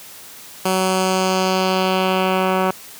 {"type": "tone with low-pass filter sweep", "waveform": "10% pulse", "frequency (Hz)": 187.4, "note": "F#3", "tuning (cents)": 22, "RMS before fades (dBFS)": -18, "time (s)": [0.65, 2.71], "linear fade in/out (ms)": 5, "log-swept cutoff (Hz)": [12000, 1800], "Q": 1.4, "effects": ["white hiss -39 dBFS RMS until 2.99 s", "high-pass 80 Hz 12 dB/octave"]}